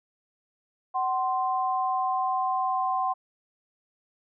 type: tone pair together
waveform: sine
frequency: 753.8 / 1046.5 Hz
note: F#5 / C6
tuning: +32 / 0 cents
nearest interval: tritone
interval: 568 cents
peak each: -26 / -27 dBFS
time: 0.94-3.14 s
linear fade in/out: 20 ms
effects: none